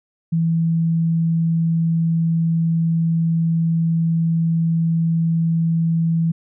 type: tone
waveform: sine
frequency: 164.81 Hz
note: E3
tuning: in tune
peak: -15 dBFS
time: 0.32-6.32 s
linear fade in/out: 10 ms
effects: none